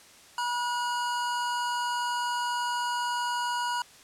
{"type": "tone pair together", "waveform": "square", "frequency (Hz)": [966.8, 1451], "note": ["B5", "F#6"], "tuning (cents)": [-37, -34], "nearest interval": "perfect fifth", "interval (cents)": 703, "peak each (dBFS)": [-29, -35], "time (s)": [0.38, 3.82], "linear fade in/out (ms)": 2, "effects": ["white hiss -53 dBFS RMS until 4.03 s", "low-pass 9000 Hz 12 dB/octave"]}